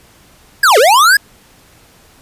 square linear two-way sweep, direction down then up, 1702 to 399.1 to 1702 Hz, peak -6 dBFS, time 0.63-1.17 s, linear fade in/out 5 ms, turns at 0.78 s, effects pink hiss -46 dBFS RMS until 2.21 s + resampled to 32000 Hz

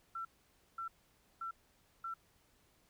sine tone bursts, 1347 Hz, E6, 37 cents sharp, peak -39 dBFS, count 4, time 0.15-2.14 s, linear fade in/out 5 ms, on 100 ms, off 530 ms, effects pink hiss -71 dBFS RMS until 2.89 s

